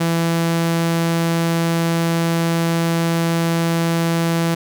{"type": "tone", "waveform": "sawtooth", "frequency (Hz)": 166.8, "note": "E3", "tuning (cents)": 21, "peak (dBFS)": -12, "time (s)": [0, 4.55], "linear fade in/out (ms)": 10, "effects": []}